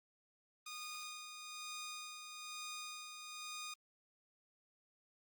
10% pulse tone with tremolo, 1230 Hz, D#6, 20 cents flat, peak -36 dBFS, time 0.66-3.74 s, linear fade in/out 5 ms, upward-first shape sine, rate 1.1 Hz, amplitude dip 45%, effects Opus 24 kbps

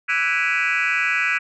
sine tone with frequency modulation, 1975.5 Hz, B6, in tune, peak -16 dBFS, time 0.08-1.39 s, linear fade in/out 20 ms, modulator 163 Hz, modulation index 3.8, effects tanh soft clip ceiling -15 dBFS

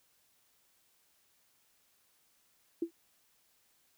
sine tone with exponential decay, 335.1 Hz, E4, 29 cents sharp, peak -26 dBFS, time 2.82-2.91 s, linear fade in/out 5 ms, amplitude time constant 19 ms, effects white hiss -71 dBFS RMS until 3.97 s

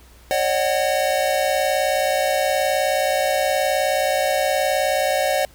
square tone cluster, 549 / 608 / 746 Hz, C#5 / D#5 / F#5, -17 / -40 / +14 cents, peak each -23 dBFS, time 0.31-5.45 s, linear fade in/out 0 ms, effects added 60 Hz sine -47 dBFS peak until 5.54 s + pink hiss -51 dBFS RMS until 5.54 s

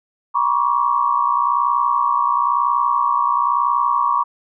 sine tone cluster, 962 / 1092 / 1153 Hz, B5 / C#6 / D6, -46 / -26 / -32 cents, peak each -19 dBFS, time 0.34-4.24 s, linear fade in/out 20 ms, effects none

